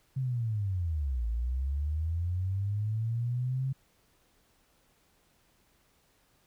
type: linear two-way sweep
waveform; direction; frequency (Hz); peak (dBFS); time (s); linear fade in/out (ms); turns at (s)
sine; down then up; 135 to 55 to 135; -28; 0.16-3.73; 10; 1.27
effects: pink hiss -68 dBFS RMS until 6.46 s